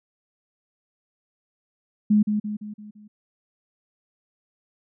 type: tone with echo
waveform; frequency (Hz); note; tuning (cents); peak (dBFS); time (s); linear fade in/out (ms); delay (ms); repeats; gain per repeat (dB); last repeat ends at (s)
sine; 210.2; G#3; +21; -14; 2.1-2.23; 10; 170; 5; -6; 3.08
effects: none